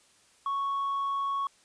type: tone with tanh clipping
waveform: sine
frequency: 1108.7 Hz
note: C#6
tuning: in tune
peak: -28 dBFS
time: 0.46-1.47 s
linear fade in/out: 2 ms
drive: 1 dB
effects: white hiss -62 dBFS RMS until 1.64 s + resampled to 22050 Hz